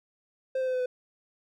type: tone with pitch steps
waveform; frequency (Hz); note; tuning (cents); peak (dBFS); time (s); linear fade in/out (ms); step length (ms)
triangle; 523.3 / 517.9 / 512.5 / 507.2 / 502; C5 / C5 / C5 / B4 / B4; 0 / -18 / -36 / +46 / +28; -24; 0.55-0.86; 5; 62
effects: none